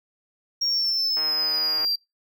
triangle exponential sweep, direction down, 5588 to 4699 Hz, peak -20 dBFS, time 0.61-1.96 s, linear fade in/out 10 ms
click train, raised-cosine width 0.5 ms, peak -22 dBFS, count 106, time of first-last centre 1.17-1.847 s, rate 155 Hz
effects noise-tail reverb RT60 0.2 s tail -25 dB re dry + high-pass 300 Hz 12 dB/octave

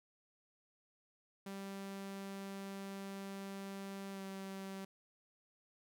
sawtooth tone with pitch glide, 196 to 193.41 Hz, G3 to G3, 0 to -23 cents, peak -40 dBFS, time 1.46-4.85 s, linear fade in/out 5 ms, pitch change -23 cents, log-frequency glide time 4.12-4.21 s, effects none

